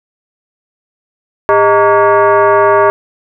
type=tone with frequency modulation; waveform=sine; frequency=110 Hz; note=A2; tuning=in tune; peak=-5 dBFS; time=1.49-2.9 s; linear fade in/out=0 ms; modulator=514 Hz; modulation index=2.3; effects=none